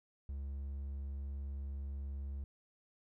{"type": "tone", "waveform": "triangle", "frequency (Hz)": 69.3, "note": "C#2", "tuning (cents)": 0, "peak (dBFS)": -37, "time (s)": [0.29, 2.44], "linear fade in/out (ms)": 0, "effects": []}